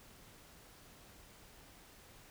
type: silence
effects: pink hiss -59 dBFS RMS until 2.3 s